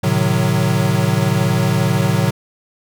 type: chord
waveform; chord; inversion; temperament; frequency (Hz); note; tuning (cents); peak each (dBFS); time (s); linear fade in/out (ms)
square; A diminished seventh; none; equal with one note detuned; 110 / 130.81 / 152.54 / 185; A2 / C3 / Eb3 / Gb3; 0 / 0 / -34 / 0; -20; 0.03-2.31; 10
effects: none